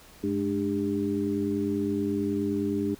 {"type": "harmonic tone with a mistuned harmonic", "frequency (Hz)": 100, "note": "G2", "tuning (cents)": 35, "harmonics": [1, 2, 3, 4], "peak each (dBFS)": [-37, -30, -28, -31], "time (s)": [0.23, 2.95], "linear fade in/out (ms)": 10, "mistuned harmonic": 2, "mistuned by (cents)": 88, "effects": ["pink hiss -52 dBFS RMS until 2.99 s"]}